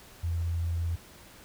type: tone with vibrato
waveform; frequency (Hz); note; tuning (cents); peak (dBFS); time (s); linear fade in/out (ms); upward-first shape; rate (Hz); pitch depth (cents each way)
sine; 84.4; E2; +41; -27; 0.23-0.96; 10; triangle; 18; 12
effects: pink hiss -52 dBFS RMS until 1.44 s